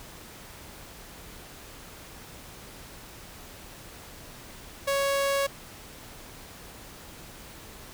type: tone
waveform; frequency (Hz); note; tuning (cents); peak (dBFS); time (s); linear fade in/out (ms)
sawtooth; 555; C#5; +2; -20; 4.87-5.47; 10
effects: pink hiss -46 dBFS RMS until 7.93 s